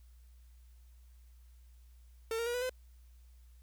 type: tone with pitch steps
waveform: 45% pulse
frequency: 450.8 / 464.8 / 479.3 / 494.2 / 509.5 Hz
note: A4 / A#4 / A#4 / B4 / C5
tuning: +42 / -5 / +48 / +1 / -46 cents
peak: -33 dBFS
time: 2.31-2.695 s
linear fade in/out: 2 ms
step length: 77 ms
effects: added 60 Hz sine -55 dBFS peak until 3.62 s + white hiss -73 dBFS RMS until 3.62 s